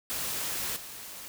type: noise with level steps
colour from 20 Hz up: white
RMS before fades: -33 / -43 dBFS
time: 0.1-1.28 s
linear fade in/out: 0 ms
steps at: 0.76 s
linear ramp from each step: 5 ms
effects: none